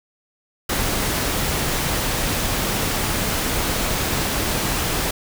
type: noise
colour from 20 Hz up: pink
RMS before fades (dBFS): -22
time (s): 0.69-5.11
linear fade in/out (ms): 5
effects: none